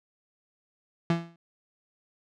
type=tone with exponential decay; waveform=35% pulse; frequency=168.5 Hz; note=E3; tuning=38 cents sharp; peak=-18 dBFS; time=1.1-1.36 s; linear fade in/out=2 ms; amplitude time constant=55 ms; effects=low-pass 4000 Hz 12 dB/octave